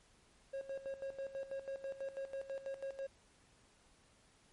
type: tone with tremolo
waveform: triangle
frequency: 543 Hz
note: C#5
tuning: 36 cents flat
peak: -37 dBFS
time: 0.53-3.07 s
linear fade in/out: 10 ms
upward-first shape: square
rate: 6.1 Hz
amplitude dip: 75%
effects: pink hiss -68 dBFS RMS until 4.52 s + MP3 48 kbps